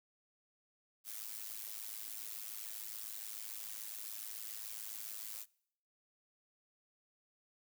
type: noise with amplitude modulation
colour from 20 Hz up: blue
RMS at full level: -42 dBFS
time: 1.04-5.46 s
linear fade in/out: 50 ms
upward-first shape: sine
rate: 107 Hz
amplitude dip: 85%
effects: noise-tail reverb RT60 0.7 s tail -24 dB re dry